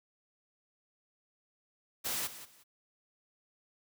white noise with echo, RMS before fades -35 dBFS, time 2.04-2.28 s, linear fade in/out 20 ms, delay 180 ms, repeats 2, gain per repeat -13 dB, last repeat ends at 2.64 s, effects none

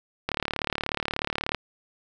click train, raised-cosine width 0.3 ms, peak -10 dBFS, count 47, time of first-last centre 0.29-1.547 s, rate 36.6 Hz, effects none

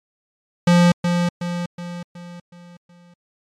square tone with echo, 174.61 Hz, F3, in tune, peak -11 dBFS, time 0.67-0.92 s, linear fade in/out 5 ms, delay 370 ms, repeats 6, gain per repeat -6 dB, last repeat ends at 3.14 s, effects low-pass 7000 Hz 12 dB/octave + MP3 96 kbps

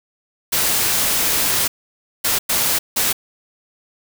white noise bursts at uneven times, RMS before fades -18 dBFS, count 4, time 0.52-1.68 / 2.24-2.39 / 2.49-2.79 / 2.96-3.13 s, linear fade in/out 10 ms, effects none

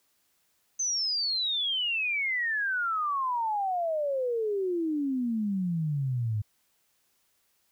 sine exponential sweep, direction down, 6272 to 102.8 Hz, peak -26 dBFS, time 0.79-6.42 s, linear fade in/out 10 ms, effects white hiss -71 dBFS RMS until 7.71 s

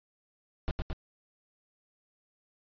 brown noise with echo, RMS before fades -29 dBFS, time 0.68-0.71 s, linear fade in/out 0 ms, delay 110 ms, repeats 2, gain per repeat -2 dB, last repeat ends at 0.93 s, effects resampled to 11025 Hz

